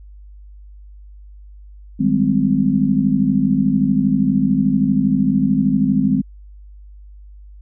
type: chord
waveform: sine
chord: Ab major seventh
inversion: second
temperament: just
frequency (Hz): 155.74 / 194.67 / 207.7 / 259.6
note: Eb3 / G3 / Ab3 / C4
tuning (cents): +2 / -12 / 0 / -13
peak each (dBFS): -22 / -19 / -18 / -17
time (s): 1.99-6.22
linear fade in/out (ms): 20
effects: added 50 Hz sine -37 dBFS peak until 7.61 s